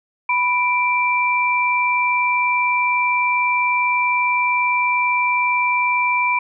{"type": "tone pair together", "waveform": "sine", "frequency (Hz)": [988.8, 2349], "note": ["B5", "D7"], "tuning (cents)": [2, 0], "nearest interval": "octave + minor third", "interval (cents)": 1498, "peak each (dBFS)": -18, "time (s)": [0.29, 6.39], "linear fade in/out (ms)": 5, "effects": []}